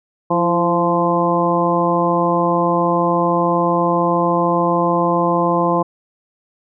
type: harmonic tone with a mistuned harmonic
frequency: 173.2 Hz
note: F3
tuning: 14 cents flat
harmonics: 1 / 2 / 3 / 4 / 5 / 6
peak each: -21 / -20 / -20 / -22 / -22 / -19 dBFS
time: 0.3-5.83 s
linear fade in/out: 10 ms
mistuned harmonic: 2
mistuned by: -45 cents
effects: none